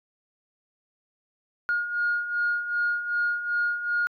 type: beating tone pair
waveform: sine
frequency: 1427 / 1429.6 Hz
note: F6 / F6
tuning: +37 / +40 cents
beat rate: 2.6 Hz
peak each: -30 / -24 dBFS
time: 1.69-4.07 s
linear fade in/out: 0 ms
effects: tanh soft clip ceiling -17 dBFS